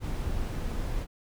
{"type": "noise", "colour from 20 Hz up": "brown", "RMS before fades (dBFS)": -31, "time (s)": [0, 1.07], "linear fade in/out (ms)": 50, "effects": []}